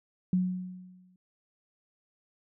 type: tone with exponential decay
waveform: sine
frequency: 183 Hz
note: F#3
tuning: 19 cents flat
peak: -21 dBFS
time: 0.33-1.16 s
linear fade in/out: 2 ms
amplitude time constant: 180 ms
effects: none